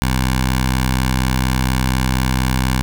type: tone with notch filter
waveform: 10% pulse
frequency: 64.2 Hz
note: C2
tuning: 32 cents flat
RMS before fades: -17 dBFS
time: 0.02-2.82 s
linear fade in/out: 0 ms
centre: 390 Hz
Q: 0.74
effects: none